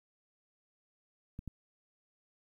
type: clicks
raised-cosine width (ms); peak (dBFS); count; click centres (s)
5; -29; 2; 1.391 / 1.477
effects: 11-bit